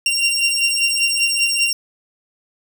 20% pulse beating tone pair, 2765 / 2770.1 Hz, F7 / F7, -18 / -15 cents, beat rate 5.1 Hz, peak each -14 dBFS, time 0.06-1.73 s, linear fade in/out 2 ms, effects none

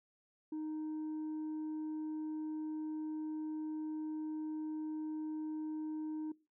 sine tone, 310 Hz, D#4, 6 cents flat, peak -35 dBFS, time 0.52-6.32 s, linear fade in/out 5 ms, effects noise-tail reverb RT60 0.3 s tail -22 dB re dry + tanh soft clip ceiling -37 dBFS

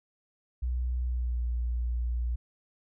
sine tone with pitch glide, 61.74 to 59.74 Hz, B1 to A#1, 0 to +43 cents, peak -27 dBFS, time 0.62-2.36 s, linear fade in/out 10 ms, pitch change -57 cents, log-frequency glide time 1.06-1.41 s, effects none

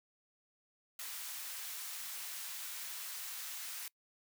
white high-pass noise, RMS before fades -44 dBFS, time 0.99-3.88 s, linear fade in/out 2 ms, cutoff 1100 Hz, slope 12 dB/octave, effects noise-tail reverb RT60 0.1 s tail -24 dB re dry

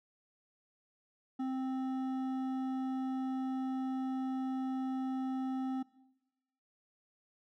sine tone with hard clipping, 261.8 Hz, C4, 1 cent sharp, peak -35 dBFS, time 1.39-5.83 s, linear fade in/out 10 ms, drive 9 dB, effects noise-tail reverb RT60 1.0 s tail -21 dB re dry

